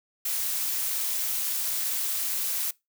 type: noise with amplitude modulation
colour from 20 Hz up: blue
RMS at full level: -26 dBFS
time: 0.25-2.71 s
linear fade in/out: 5 ms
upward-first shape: sine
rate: 295 Hz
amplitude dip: 55%
effects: noise-tail reverb RT60 0.2 s tail -22 dB re dry